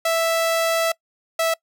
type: tone pair in turn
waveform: sawtooth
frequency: 659.3 / 656.1 Hz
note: E5 / E5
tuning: 0 / -8 cents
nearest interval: unison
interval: 8 cents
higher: first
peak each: -14 dBFS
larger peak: neither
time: 0.05-0.92 / 1.39-1.54 s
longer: first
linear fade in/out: 5 ms
effects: noise-tail reverb RT60 0.1 s tail -24 dB re dry